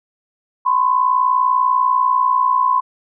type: tone pair together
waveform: sine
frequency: 1009.9 / 1070 Hz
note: B5 / C6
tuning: +38 / +38 cents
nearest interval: minor second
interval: 100 cents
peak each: -14 / -17 dBFS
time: 0.65-2.81 s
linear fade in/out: 20 ms
effects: none